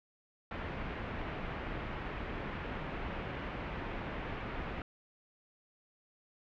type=low-pass noise; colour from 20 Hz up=pink; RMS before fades=-40 dBFS; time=0.51-4.82 s; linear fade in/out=2 ms; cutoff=2600 Hz; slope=24 dB/octave; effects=none